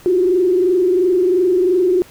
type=tone with frequency modulation; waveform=sine; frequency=363.8 Hz; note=F#4; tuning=29 cents flat; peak=-11 dBFS; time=0.06-2.02 s; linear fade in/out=0 ms; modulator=22.9 Hz; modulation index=0.83; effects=pink hiss -44 dBFS RMS until 2.1 s